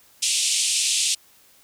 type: band-pass noise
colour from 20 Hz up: white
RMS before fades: -22 dBFS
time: 0.22-1.15 s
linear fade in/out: 10 ms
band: 2500 to 9300 Hz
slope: 48 dB/octave
effects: white hiss -55 dBFS RMS until 1.63 s